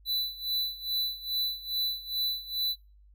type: tone with tremolo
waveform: square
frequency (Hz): 3983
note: B7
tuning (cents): +14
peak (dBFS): -27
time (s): 0.05-2.76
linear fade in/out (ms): 50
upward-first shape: sine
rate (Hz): 2.4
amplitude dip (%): 85
effects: noise-tail reverb RT60 0.4 s tail -26 dB re dry + added 50 Hz sine -54 dBFS peak until 3.14 s